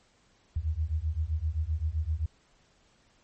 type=beating tone pair; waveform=sine; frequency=74.9 / 82.6 Hz; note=D2 / E2; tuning=+35 / +4 cents; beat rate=7.7 Hz; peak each=-30 dBFS; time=0.56-2.26 s; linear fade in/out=5 ms; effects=pink hiss -65 dBFS RMS until 3.23 s + MP3 32 kbps